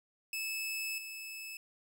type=tone with level steps; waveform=sawtooth; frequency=2610 Hz; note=E7; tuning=18 cents flat; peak=-32 / -39 dBFS; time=0.33-1.57 s; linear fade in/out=2 ms; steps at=0.98 s; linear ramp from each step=2 ms; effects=none